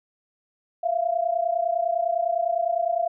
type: tone pair together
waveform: sine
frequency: 668.6 / 698.5 Hz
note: E5 / F5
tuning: +24 / 0 cents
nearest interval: minor second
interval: 76 cents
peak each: -24 / -24 dBFS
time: 0.83-3.08 s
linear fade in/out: 10 ms
effects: none